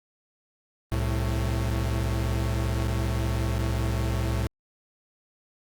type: tone pair together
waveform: 45% pulse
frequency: 65.41 / 110.61 Hz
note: C2 / A2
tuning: 0 / +10 cents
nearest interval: major sixth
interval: 910 cents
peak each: -27 dBFS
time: 0.92-4.47 s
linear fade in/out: 0 ms
effects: Opus 32 kbps